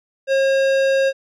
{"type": "tone with tanh clipping", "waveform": "sine", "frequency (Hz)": 540, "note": "C#5", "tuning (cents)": -45, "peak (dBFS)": -16, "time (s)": [0.27, 1.13], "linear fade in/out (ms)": 50, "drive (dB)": 17, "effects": []}